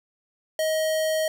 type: tone with notch filter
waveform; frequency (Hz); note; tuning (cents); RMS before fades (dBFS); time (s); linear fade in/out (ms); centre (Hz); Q
square; 630; D#5; +21; -24; 0.59-1.28; 2; 1400; 2
effects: none